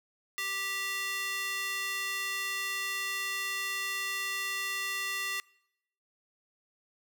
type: tone with high-pass filter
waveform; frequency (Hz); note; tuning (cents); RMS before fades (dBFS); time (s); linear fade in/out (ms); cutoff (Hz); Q
square; 392; G4; 0; -34; 0.38-5.4; 0; 2000; 1.7
effects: noise-tail reverb RT60 0.8 s tail -24 dB re dry